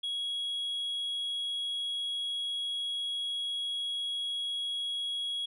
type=tone; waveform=sine; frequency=3322 Hz; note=G#7; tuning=in tune; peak=-29 dBFS; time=0.03-5.46 s; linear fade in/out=10 ms; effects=tanh soft clip ceiling -30 dBFS